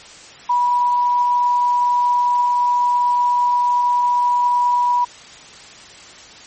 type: tone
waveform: sine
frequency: 975 Hz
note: B5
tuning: 23 cents flat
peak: -13 dBFS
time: 0.49-5.05 s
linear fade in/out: 10 ms
effects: white hiss -40 dBFS RMS until 6.46 s + MP3 32 kbps